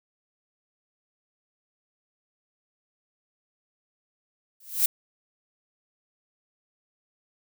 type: noise with exponential growth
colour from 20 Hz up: violet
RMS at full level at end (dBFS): -17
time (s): 4.6-4.86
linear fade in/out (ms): 5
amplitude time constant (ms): 56
effects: none

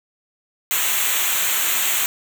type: noise with comb filter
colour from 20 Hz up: white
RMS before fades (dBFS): -20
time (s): 0.71-2.06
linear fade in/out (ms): 0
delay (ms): 0.2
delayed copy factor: -0.8
effects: none

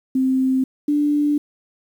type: tone pair in turn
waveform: sine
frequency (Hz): 261.6 / 293.6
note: C4 / D4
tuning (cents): 0 / 0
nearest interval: major second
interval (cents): 200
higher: second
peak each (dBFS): -15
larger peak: neither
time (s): 0.15-0.64 / 0.88-1.38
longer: second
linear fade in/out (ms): 5
effects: 8-bit

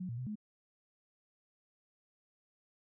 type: tone with pitch steps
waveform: sine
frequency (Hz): 183 / 117.9 / 126.5 / 211.8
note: F#3 / A#2 / B2 / G#3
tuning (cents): -19 / +20 / +42 / +34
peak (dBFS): -37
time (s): 0-0.356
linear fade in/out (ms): 10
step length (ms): 89
effects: none

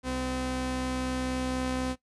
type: tone pair together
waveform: sawtooth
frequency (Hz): 64 / 256.3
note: C2 / C4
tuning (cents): -38 / -36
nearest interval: 2 octaves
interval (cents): 2402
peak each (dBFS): -32 / -26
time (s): 0.03-1.96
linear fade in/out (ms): 50
effects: noise-tail reverb RT60 0.1 s tail -17 dB re dry + resampled to 24000 Hz

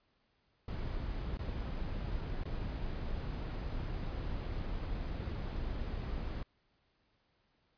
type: noise with dropouts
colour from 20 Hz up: brown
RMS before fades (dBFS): -38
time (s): 0.68-6.43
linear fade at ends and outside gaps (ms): 2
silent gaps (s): 1.372-1.391 / 2.436-2.454
effects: pink hiss -75 dBFS RMS until 7.77 s + resampled to 11025 Hz

